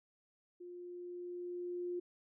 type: tone with level ramp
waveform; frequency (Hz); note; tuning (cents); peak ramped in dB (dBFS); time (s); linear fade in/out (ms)
sine; 353.8; F4; +23; -47 to -36; 0.6-2; 10
effects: none